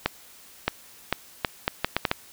accelerating click train, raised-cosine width 0.3 ms, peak -5 dBFS, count 9, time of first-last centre 0.06-2.114 s, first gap 620 ms, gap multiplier 0.72, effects white hiss -50 dBFS RMS until 2.32 s

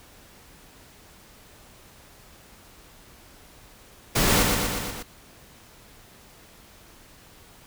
pink noise with echo, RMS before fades -21 dBFS, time 4.15-4.43 s, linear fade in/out 10 ms, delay 120 ms, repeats 5, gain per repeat -3 dB, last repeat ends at 5.03 s, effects pink hiss -51 dBFS RMS until 7.66 s

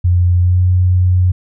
sine tone with pitch glide, 88.7 to 90.88 Hz, F2 to F#2, +27 to -31 cents, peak -8 dBFS, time 0.04-1.32 s, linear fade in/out 10 ms, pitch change +42 cents, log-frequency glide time 0.38-0.64 s, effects none

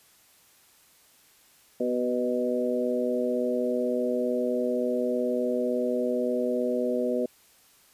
harmonic tone with a mistuned harmonic, 123.47 Hz, B2, in tune, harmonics 2 / 3 / 4 / 5, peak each -29 / -31 / -28 / -31 dBFS, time 1.8-7.26 s, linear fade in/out 5 ms, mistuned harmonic 3, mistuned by +26 cents, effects white hiss -59 dBFS RMS until 7.93 s + resampled to 32000 Hz

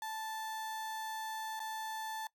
35% pulse tone with dropouts, 879 Hz, A5, 2 cents flat, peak -37 dBFS, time 0.02-2.27 s, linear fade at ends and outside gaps 2 ms, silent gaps 1.594-1.601 s, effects noise-tail reverb RT60 0.1 s tail -20 dB re dry

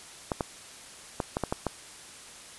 clicks, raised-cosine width 1 ms, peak -13 dBFS, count 7, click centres 0.318 / 0.408 / 1.202 / 1.369 / 1.437 / 1.525 / 1.667 s, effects white hiss -47 dBFS RMS until 2.58 s + resampled to 24000 Hz

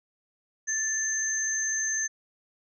sine tone pair together, 1760 / 6272 Hz, A6 / G8, 0 / 0 cents, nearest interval octave + minor seventh, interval 2200 cents, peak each -31 / -27 dBFS, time 0.67-2.08 s, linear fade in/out 20 ms, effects none

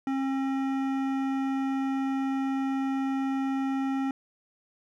sine tone with hard clipping, 269.2 Hz, C4, 49 cents sharp, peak -28 dBFS, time 0.07-4.11 s, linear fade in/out 2 ms, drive 14 dB, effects none

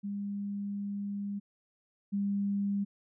sine tone pair in turn, 201.7 / 200.5 Hz, G3 / G3, +50 / +39 cents, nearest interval unison, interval 11 cents, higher first, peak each -33 / -28 dBFS, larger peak second, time 0.03-1.4 / 2.12-2.85 s, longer first, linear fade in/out 20 ms, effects none

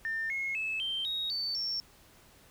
sine tone with pitch steps, 1800 / 2165 / 2605 / 3134 / 3770 / 4536 / 5457 Hz, A6 / C#7 / E7 / G7 / A#7 / C#8 / F8, +39 / -41 / -21 / -1 / +19 / +39 / -41 cents, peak -30 dBFS, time 0.05-1.8 s, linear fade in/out 0 ms, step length 250 ms, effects tanh soft clip ceiling -26 dBFS + pink hiss -59 dBFS RMS until 2.5 s

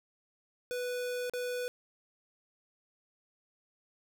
square tone with dropouts, 493.9 Hz, B4, in tune, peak -34 dBFS, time 0.71-1.68 s, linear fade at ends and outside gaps 0 ms, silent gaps 1.297-1.336 s, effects none

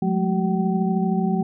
sine tone cluster, 180.9 / 199.8 / 213.5 / 379.6 / 762 Hz, F#3 / G3 / G#3 / F#4 / G5, -39 / +33 / +48 / +44 / -49 cents, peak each -21 / -30 / -24 / -28 / -29 dBFS, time 0.02-1.43 s, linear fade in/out 5 ms, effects none

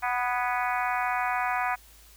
harmonic tone with a mistuned harmonic, 246.9 Hz, B3, in tune, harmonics 3 / 4 / 5 / 6 / 7 / 8 / 9 / 10, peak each -29 / -31 / -33 / -35 / -36 / -37 / -38 / -39 dBFS, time 0.02-1.76 s, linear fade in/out 20 ms, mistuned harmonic 7, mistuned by -39 cents, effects added 53 Hz sine -54 dBFS peak until 2.16 s + white hiss -55 dBFS RMS until 2.16 s

